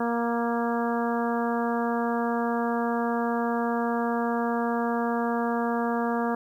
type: harmonic tone with a mistuned harmonic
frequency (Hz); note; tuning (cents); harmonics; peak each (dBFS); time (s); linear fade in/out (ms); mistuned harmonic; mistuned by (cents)
235; A#3; +14; 1 / 2 / 3 / 4 / 5 / 6 / 7; -27 / -30 / -31 / -33 / -35 / -39 / -38; 0-6.35; 5; 6; -22
effects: 10-bit